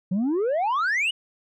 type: exponential sweep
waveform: sine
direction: up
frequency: 174.61 to 3011 Hz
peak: -18 dBFS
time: 0.11-1.11 s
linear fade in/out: 10 ms
effects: tanh soft clip ceiling -20 dBFS